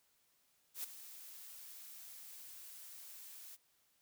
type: noise with ADSR envelope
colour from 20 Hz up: blue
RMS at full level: -40 dBFS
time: 0.74-3.57 s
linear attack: 100 ms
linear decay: 7 ms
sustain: -13 dB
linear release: 29 ms
effects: white hiss -75 dBFS RMS until 4.01 s